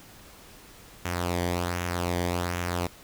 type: tone with flanger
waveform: sawtooth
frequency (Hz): 87.8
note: F2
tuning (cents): +10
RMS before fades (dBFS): -29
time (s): 1.05-2.87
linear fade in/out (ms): 5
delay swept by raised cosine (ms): 0.22 to 0.76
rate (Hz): 1.3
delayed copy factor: -0.6
effects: pink hiss -50 dBFS RMS until 3.03 s